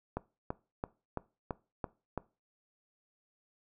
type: click train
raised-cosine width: 1 ms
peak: -20 dBFS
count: 7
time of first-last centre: 0.17-2.177 s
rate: 2.99 Hz
effects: noise-tail reverb RT60 0.3 s tail -20 dB re dry